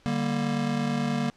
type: chord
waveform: square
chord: G minor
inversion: second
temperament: just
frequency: 147 / 196 / 235.2 Hz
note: D3 / G3 / Bb3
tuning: +2 / 0 / +16 cents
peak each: -31 / -32 / -28 dBFS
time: 0.06-1.3 s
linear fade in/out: 0 ms
effects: pink hiss -60 dBFS RMS until 1.36 s + low-pass 6000 Hz 12 dB/octave